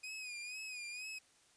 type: tone with vibrato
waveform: sawtooth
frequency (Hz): 2483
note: D#7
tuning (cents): -4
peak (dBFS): -40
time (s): 0.03-1.19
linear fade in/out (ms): 10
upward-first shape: sine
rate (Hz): 2.1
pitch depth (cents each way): 70
effects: white hiss -68 dBFS RMS until 1.56 s + resampled to 22050 Hz